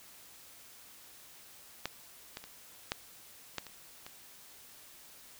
clicks, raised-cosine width 0.2 ms, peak -16 / -23 / -29 / -14 / -17 / -29 / -28 dBFS, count 7, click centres 1.856 / 2.371 / 2.44 / 2.919 / 3.583 / 3.667 / 4.065 s, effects white hiss -55 dBFS RMS until 5.39 s

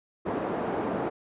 pink band-pass noise, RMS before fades -30 dBFS, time 0.25-1.1 s, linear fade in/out 20 ms, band 250 to 810 Hz, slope 12 dB/octave, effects resampled to 8000 Hz

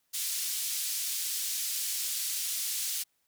white band-pass noise, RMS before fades -33 dBFS, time 0.13-3.04 s, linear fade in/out 20 ms, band 3600 to 13000 Hz, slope 12 dB/octave, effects white hiss -75 dBFS RMS until 3.27 s

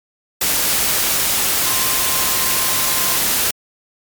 sine tone in noise, 1046.5 Hz, C6, in tune, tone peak -28 dBFS, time 1.66-3.17 s, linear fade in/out 5 ms, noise white, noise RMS -17 dBFS, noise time 0.41-3.51 s, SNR -14 dB, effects MP3 96 kbps

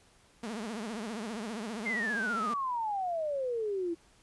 sawtooth tone with vibrato, 220 Hz, A3, in tune, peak -32 dBFS, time 0.43-2.54 s, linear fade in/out 5 ms, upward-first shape triangle, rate 15 Hz, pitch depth 190 cents each way
sine exponential sweep, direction down, 2145 to 328.2 Hz, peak -30 dBFS, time 1.85-3.95 s, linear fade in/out 20 ms
effects pink hiss -63 dBFS RMS until 4.22 s + resampled to 24000 Hz

